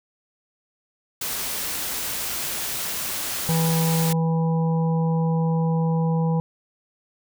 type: noise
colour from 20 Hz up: white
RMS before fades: -28 dBFS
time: 1.21-4.13 s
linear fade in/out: 5 ms
type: harmonic tone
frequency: 163.4 Hz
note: E3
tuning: 15 cents flat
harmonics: 1 / 3 / 5 / 6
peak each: -19 / -29 / -33 / -35 dBFS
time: 3.49-6.4 s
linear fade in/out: 0 ms
effects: none